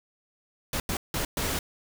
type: noise bursts at uneven times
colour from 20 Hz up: pink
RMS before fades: -29 dBFS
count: 4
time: 0.73-0.8 / 0.89-0.97 / 1.14-1.25 / 1.37-1.59 s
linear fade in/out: 2 ms
effects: none